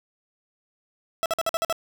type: tone bursts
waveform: 30% pulse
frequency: 659.3 Hz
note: E5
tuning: in tune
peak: -19 dBFS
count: 7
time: 1.23-1.726 s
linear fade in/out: 0 ms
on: 28 ms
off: 50 ms
effects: none